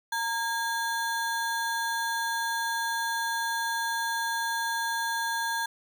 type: ring-modulated tone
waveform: square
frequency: 1274 Hz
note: D#6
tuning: 41 cents sharp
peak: -25 dBFS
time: 0.12-5.66 s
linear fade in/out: 5 ms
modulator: 353 Hz
effects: none